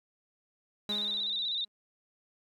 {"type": "tone with vibrato", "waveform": "sine", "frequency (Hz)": 3784, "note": "A#7", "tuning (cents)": 25, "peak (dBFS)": -30, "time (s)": [0.89, 1.65], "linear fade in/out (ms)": 10, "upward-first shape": "square", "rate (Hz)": 16, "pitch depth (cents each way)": 59}
{"type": "tone with exponential decay", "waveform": "sawtooth", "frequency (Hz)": 207.7, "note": "G#3", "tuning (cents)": 0, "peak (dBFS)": -32, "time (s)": [0.89, 1.68], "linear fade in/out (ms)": 0, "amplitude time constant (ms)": 170}
{"effects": []}